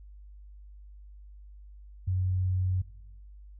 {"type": "tone", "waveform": "sine", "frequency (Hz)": 92.5, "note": "F#2", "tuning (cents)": 0, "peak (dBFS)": -25, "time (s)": [2.07, 2.82], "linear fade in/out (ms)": 10, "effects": ["noise-tail reverb RT60 1.0 s tail -19 dB re dry", "added 50 Hz sine -46 dBFS peak until 3.59 s"]}